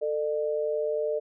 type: tone pair together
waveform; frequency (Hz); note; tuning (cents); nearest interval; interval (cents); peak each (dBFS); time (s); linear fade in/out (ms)
sine; 445.1 / 602; A4 / D5; +20 / +43; perfect fourth; 523; -28; 0.01-1.2; 20
effects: none